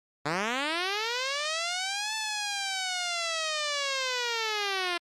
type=linear two-way sweep; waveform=5% pulse; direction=up then down; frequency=138.59 to 880 to 340.8 Hz; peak=-16 dBFS; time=0.25-4.98 s; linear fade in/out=10 ms; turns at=2.15 s; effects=low-pass 6000 Hz 12 dB/octave + Opus 48 kbps